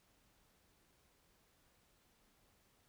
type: silence
effects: pink hiss -73 dBFS RMS until 2.88 s